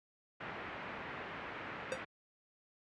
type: low-pass noise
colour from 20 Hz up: white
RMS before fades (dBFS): -45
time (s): 0.4-2.05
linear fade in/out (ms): 10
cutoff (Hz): 2200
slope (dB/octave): 24
type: tone with exponential decay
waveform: square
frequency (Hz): 523.3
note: C5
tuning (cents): 0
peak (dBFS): -32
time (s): 1.92-2.03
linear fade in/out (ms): 0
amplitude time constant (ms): 22
effects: high-pass 80 Hz 12 dB/octave + resampled to 22050 Hz